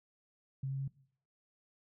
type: tone with pitch steps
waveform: sine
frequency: 134.6 / 135.54 / 136.48 Hz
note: C3 / C#3 / C#3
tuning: +49 / -39 / -27 cents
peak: -34 dBFS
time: 0.63-0.879 s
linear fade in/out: 5 ms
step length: 83 ms
effects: noise-tail reverb RT60 0.6 s tail -20 dB re dry